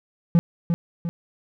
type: tone with echo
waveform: triangle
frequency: 169.8 Hz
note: F3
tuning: 48 cents flat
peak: -10 dBFS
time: 0.35-0.39 s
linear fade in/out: 0 ms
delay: 350 ms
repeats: 2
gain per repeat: -6 dB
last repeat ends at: 1.09 s
effects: none